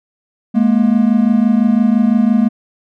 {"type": "tone pair together", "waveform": "triangle", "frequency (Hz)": [211.4, 237.3], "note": ["G#3", "A#3"], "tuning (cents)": [31, 31], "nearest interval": "major second", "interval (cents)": 200, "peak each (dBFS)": -10, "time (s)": [0.54, 2.49], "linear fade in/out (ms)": 20, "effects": []}